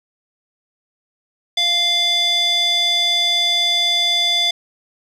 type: tone with band-pass filter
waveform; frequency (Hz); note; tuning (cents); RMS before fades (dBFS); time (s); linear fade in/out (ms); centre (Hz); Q
square; 696; F5; -6; -17; 1.57-4.51; 5; 3700; 4.4
effects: none